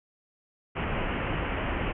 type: low-pass noise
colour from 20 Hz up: pink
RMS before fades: -30 dBFS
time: 0.75-1.93 s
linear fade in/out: 20 ms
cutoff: 3000 Hz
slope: 96 dB/octave
effects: none